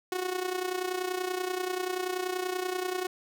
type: tone with amplitude modulation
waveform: sawtooth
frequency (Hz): 366.9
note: F#4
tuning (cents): -15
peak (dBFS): -23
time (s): 0.12-3.07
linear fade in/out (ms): 2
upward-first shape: sine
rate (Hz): 30.4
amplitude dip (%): 70
effects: none